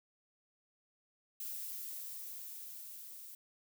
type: noise with level ramp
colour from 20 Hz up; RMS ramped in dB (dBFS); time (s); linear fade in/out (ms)
violet; -42 to -51; 1.4-3.35; 2
effects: none